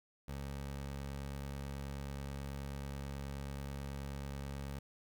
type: tone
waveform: 20% pulse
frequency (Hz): 69.3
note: C#2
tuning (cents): 0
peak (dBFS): -36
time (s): 0.28-4.79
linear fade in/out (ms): 5
effects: 13-bit

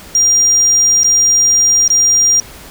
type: tone with dropouts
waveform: triangle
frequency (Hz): 5700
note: F8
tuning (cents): +34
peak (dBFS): -5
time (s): 0.15-2.4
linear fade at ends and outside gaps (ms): 1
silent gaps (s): 1.034-1.044 / 1.879-1.902
effects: tanh soft clip ceiling -3 dBFS + pink hiss -35 dBFS RMS until 2.7 s

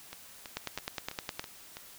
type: two click trains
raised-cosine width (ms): 0.2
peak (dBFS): -16 / -24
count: 9 / 6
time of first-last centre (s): 0.57-1.395 / 0.13-1.769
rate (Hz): 9.7 / 3.05
effects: white hiss -52 dBFS RMS until 1.98 s

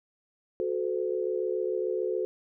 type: tone cluster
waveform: sine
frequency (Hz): 367.3 / 434.3 / 509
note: F#4 / A4 / C5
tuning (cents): -13 / -23 / -48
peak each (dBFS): -30 / -31 / -33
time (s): 0.6-2.25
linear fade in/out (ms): 0
effects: none

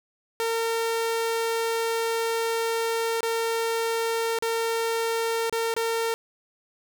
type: tone with dropouts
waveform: sawtooth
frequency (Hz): 456.4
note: A#4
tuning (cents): -37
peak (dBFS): -20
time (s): 0.4-6.14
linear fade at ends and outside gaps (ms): 0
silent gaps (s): 3.206-3.23 / 4.387-4.424 / 5.496-5.526 / 5.74-5.765
effects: none

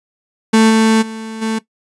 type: tone with level steps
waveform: 35% pulse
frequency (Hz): 221.7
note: A3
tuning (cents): +13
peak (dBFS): -5 / -7 / -23 / -14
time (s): 0.53-1.59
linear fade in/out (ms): 10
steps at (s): 0.69 / 1.01 / 1.41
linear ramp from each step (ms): 20
effects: noise-tail reverb RT60 0.1 s tail -17 dB re dry + resampled to 24000 Hz

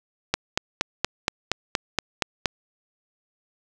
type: click train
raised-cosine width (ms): 0.2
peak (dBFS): -3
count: 10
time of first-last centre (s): 0.34-2.458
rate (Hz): 4.25
effects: none

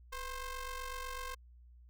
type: ring-modulated tone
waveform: sawtooth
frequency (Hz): 522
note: C5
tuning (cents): -4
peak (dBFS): -33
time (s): 0.12-1.35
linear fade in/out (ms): 10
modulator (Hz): 546
effects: added 60 Hz sine -55 dBFS peak until 1.89 s

